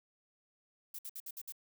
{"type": "noise bursts", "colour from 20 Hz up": "violet", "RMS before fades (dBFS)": -44, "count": 6, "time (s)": [0.94, 1.523], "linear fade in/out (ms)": 5, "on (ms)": 48, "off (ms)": 59, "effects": []}